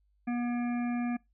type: harmonic tone with a mistuned harmonic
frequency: 241.1 Hz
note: B3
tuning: 41 cents flat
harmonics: 1 / 3 / 5 / 7 / 9 / 10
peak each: -29 / -40 / -48 / -46 / -52 / -48 dBFS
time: 0.27-1.17 s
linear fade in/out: 10 ms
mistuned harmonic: 10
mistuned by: -21 cents
effects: noise-tail reverb RT60 0.2 s tail -24 dB re dry + added 50 Hz sine -67 dBFS peak until 1.33 s